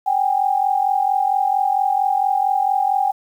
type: tone pair together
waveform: sine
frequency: 767.6 / 812 Hz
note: G5 / G#5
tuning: -37 / -39 cents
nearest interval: minor second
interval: 98 cents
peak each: -18 dBFS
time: 0.06-3.12 s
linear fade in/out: 10 ms
effects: 8-bit